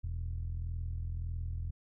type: tone with low-pass filter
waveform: sawtooth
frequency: 41.71 Hz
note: E1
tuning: 21 cents sharp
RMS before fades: -37 dBFS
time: 0.03-1.71 s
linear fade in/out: 10 ms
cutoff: 100 Hz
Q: 5.8
effects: none